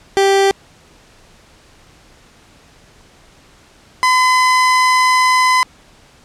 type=tone pair in turn; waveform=30% pulse; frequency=392 / 1015.5 Hz; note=G4 / B5; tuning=0 / +48 cents; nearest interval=octave + major third; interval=1648 cents; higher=second; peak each=-7 dBFS; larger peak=neither; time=0.17-0.51 / 4.03-5.63 s; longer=second; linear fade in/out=0 ms; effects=pink hiss -47 dBFS RMS until 6.24 s + low-pass 8000 Hz 12 dB/octave